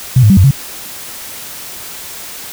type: tone with pitch steps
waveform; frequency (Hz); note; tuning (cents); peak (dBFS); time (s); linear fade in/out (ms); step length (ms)
sine; 127.9 / 105.9 / 193.9 / 92.8 / 137.4; C3 / G#2 / G3 / F#2 / C#3; -39 / +34 / -19 / +6 / -15; -3; 0.16-0.51; 5; 70
effects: white hiss -28 dBFS RMS until 2.52 s